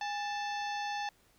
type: harmonic tone with a mistuned harmonic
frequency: 880 Hz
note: A5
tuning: in tune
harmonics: 1 / 2 / 3 / 4 / 5 / 6 / 7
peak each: -35 / -41 / -45 / -47 / -49 / -51 / -52 dBFS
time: 0.01-1.09 s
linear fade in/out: 2 ms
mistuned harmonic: 1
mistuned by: -120 cents
effects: pink hiss -67 dBFS RMS until 1.38 s